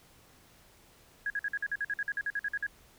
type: tone bursts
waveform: sine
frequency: 1656 Hz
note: G#6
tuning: 5 cents flat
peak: -29 dBFS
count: 16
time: 1.26-2.666 s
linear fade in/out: 2 ms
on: 41 ms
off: 50 ms
effects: pink hiss -60 dBFS RMS until 2.98 s